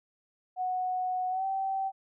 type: tone with pitch glide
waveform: sine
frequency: 737 to 772.7 Hz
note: F#5 to G5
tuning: -7 to -25 cents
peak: -28 dBFS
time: 0.56-1.92 s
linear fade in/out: 50 ms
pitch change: +82 cents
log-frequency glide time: 1.3-1.45 s
effects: none